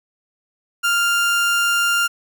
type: tone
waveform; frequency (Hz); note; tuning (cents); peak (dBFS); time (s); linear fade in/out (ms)
30% pulse; 1396.9; F6; 0; -13; 0.83-2.08; 20
effects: none